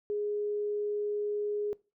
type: tone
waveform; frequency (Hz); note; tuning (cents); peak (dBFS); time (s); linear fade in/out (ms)
sine; 415.3; G#4; 0; -29; 0.1-1.73; 0
effects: noise-tail reverb RT60 0.3 s tail -22 dB re dry